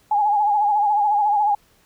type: tone with vibrato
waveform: sine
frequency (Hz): 830.6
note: G#5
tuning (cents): 0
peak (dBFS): -15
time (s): 0.11-1.55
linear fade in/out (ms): 5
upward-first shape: sine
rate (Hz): 14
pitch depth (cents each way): 57
effects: pink hiss -58 dBFS RMS until 1.85 s